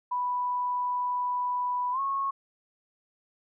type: tone with pitch glide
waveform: sine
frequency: 987.8 to 1096 Hz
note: B5 to C#6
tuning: 0 to -20 cents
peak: -26 dBFS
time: 0.11-2.31 s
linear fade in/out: 10 ms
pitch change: +180 cents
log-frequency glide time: 1.92-2 s
effects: none